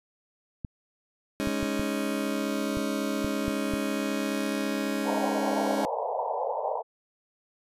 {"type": "clicks", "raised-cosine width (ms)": 5, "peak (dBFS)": -21, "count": 8, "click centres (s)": [0.648, 1.473, 1.629, 1.796, 2.771, 3.246, 3.481, 3.737]}
{"type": "chord", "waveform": "30% pulse", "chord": "Ab suspended fourth", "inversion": "none", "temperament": "just", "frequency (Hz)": [207.7, 276.9, 311.5], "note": ["Ab3", "Db4", "Eb4"], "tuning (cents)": [0, -2, 2], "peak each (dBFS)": [-29, -28, -31], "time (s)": [1.4, 5.85], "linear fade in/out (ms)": 0}
{"type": "band-pass noise", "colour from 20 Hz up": "white", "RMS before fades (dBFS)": -30, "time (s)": [5.04, 6.83], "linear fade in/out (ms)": 50, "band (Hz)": [450, 960], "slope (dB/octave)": 96}
{"effects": ["resampled to 32000 Hz"]}